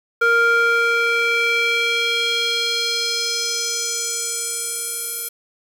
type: tone with band-pass filter sweep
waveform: square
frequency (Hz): 466.2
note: A#4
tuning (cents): 0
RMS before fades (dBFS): -20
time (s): 0.21-5.29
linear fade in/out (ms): 10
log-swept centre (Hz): 1300 to 12000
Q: 2.4
effects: 7-bit